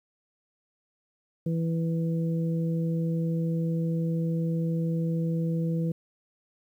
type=harmonic tone; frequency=164.81 Hz; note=E3; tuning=in tune; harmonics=1 / 2 / 3; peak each=-25 / -36 / -36 dBFS; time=1.46-5.92 s; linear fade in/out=5 ms; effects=10-bit